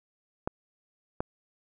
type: clicks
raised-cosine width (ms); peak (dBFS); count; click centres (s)
1; -15; 2; 0.475 / 1.205
effects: none